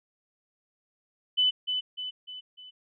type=tone with echo; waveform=sine; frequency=3004 Hz; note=F#7; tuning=26 cents sharp; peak=-20 dBFS; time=1.37-1.51 s; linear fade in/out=20 ms; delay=300 ms; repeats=4; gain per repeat=-6 dB; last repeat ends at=2.71 s; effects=none